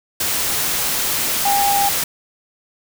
sine tone in noise, 803 Hz, G5, 41 cents sharp, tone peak -15 dBFS, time 1.45-1.89 s, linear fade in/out 5 ms, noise white, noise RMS -20 dBFS, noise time 0.2-2.04 s, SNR +2 dB, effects none

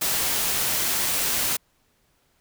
white noise, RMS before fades -24 dBFS, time 0.01-1.57 s, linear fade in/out 10 ms, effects pink hiss -66 dBFS RMS until 2.4 s

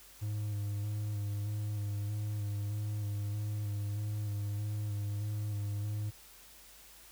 triangle tone with vibrato, 103.83 Hz, G#2, in tune, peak -31 dBFS, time 0.21-6.11 s, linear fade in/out 20 ms, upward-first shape square, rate 1.6 Hz, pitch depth 23 cents each way, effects added 50 Hz sine -64 dBFS peak until 7.11 s + white hiss -56 dBFS RMS until 7.11 s

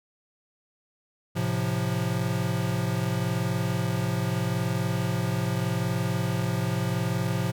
square chord, F major, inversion first, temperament equal, 110 / 130.81 / 174.61 Hz, A2 / C3 / F3, 0 / 0 / 0 cents, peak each -30 dBFS, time 1.35-7.52 s, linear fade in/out 20 ms, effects none

